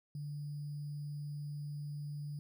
sine tone with sample-and-hold, 146.6 Hz, D3, 3 cents flat, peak -39 dBFS, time 0.15-2.39 s, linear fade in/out 2 ms, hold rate 4900 Hz, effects none

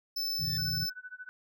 square tone, 5274 Hz, E8, in tune, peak -31 dBFS, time 0.16-0.9 s, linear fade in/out 10 ms
sawtooth tone with exponential growth, 1775 Hz, A6, 15 cents sharp, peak -38 dBFS, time 0.32-0.57 s, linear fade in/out 1 ms, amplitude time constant 53 ms
sine chord, F major seventh, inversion none, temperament equal, 87.31 / 110 / 130.81 / 164.81 Hz, F2 / A2 / C3 / E3, 0 / 0 / 0 / 0 cents, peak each -44 / -41 / -38 / -39 dBFS, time 0.39-0.86 s, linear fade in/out 10 ms
sine tone with tremolo, 1498 Hz, F#6, 21 cents sharp, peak -39 dBFS, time 0.58-1.29 s, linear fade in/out 0 ms, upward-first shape sine, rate 13 Hz, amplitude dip 95%
effects none

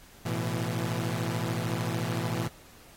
sawtooth chord, A suspended second, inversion none, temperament equal with one note detuned, 110 / 123.47 / 167.21 Hz, A2 / B2 / E3, 0 / 0 / +25 cents, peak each -29 dBFS, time 0.25-2.48 s, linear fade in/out 10 ms, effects pink hiss -54 dBFS RMS until 2.96 s + AAC 48 kbps

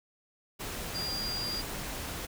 sine tone in noise, 4798 Hz, D8, 36 cents sharp, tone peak -33 dBFS, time 0.94-1.62 s, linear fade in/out 20 ms, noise pink, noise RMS -38 dBFS, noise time 0.59-2.27 s, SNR +2 dB, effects none

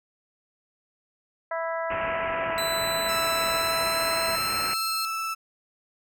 harmonic tone, 329.6 Hz, E4, in tune, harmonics 2 / 3 / 4 / 5 / 6, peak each -29 / -33 / -35 / -37 / -39 dBFS, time 1.51-4.36 s, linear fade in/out 5 ms
white low-pass noise, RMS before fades -34 dBFS, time 1.9-4.74 s, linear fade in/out 5 ms, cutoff 2800 Hz, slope 96 dB/octave
sawtooth tone with pitch glide, 4000 to 4199 Hz, B7 to C8, +21 to +5 cents, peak -26 dBFS, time 2.58-5.05 s, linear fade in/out 0 ms, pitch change +84 cents, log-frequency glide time 3.39-4.76 s
35% pulse tone with vibrato, 1318.5 Hz, E6, in tune, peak -26 dBFS, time 3.08-5.35 s, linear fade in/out 20 ms, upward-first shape triangle, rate 19 Hz, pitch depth 14 cents each way
effects none

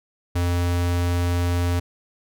square tone, 87.6 Hz, F2, 6 cents sharp, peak -20 dBFS, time 0.35-1.8 s, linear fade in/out 10 ms, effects none

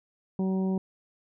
harmonic tone, 189.3 Hz, F#3, 40 cents sharp, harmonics 1 / 2 / 3 / 4 / 5, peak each -25 / -33 / -42 / -44 / -46 dBFS, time 0.39-0.78 s, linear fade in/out 2 ms, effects none

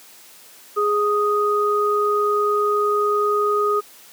sine tone pair together, 415.3 / 1244.5 Hz, G#4 / D#6, 0 / 0 cents, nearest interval octave + perfect fifth, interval 1900 cents, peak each -19 dBFS, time 0.76-3.81 s, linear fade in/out 20 ms, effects white hiss -46 dBFS RMS until 4.12 s + high-pass 200 Hz 12 dB/octave

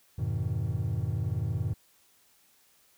triangle chord, F half-diminished seventh, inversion none, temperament just, 87.31 / 104.77 / 125.72 / 157.15 Hz, F2 / Ab2 / Cb3 / Eb3, 0 / +16 / +31 / +18 cents, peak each -32 / -29 / -31 / -34 dBFS, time 0.18-1.74 s, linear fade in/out 10 ms, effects tanh soft clip ceiling -17 dBFS + white hiss -64 dBFS RMS until 2.97 s

